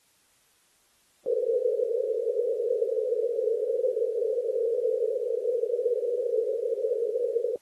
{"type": "band-pass noise", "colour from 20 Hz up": "pink", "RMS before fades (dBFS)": -27, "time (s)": [1.26, 7.56], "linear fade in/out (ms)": 2, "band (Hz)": [440, 510], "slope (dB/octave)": 96, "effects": ["white hiss -65 dBFS RMS until 7.61 s", "AAC 32 kbps"]}